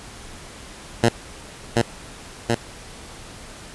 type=tone with echo; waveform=10% pulse; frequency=116.54 Hz; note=A#2; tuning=in tune; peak=-5 dBFS; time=1.03-1.09 s; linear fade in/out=5 ms; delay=730 ms; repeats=2; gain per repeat=-2 dB; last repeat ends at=2.55 s; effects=pink hiss -40 dBFS RMS until 3.74 s + resampled to 24000 Hz